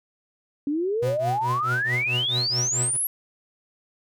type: exponential sweep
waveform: sine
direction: up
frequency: 277.2 to 11690 Hz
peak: -22 dBFS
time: 0.67-3.07 s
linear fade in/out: 2 ms
type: tone with tremolo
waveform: 45% pulse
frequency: 123.47 Hz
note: B2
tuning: in tune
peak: -24 dBFS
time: 1.02-2.97 s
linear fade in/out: 10 ms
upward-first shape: triangle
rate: 4.6 Hz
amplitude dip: 100%
effects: none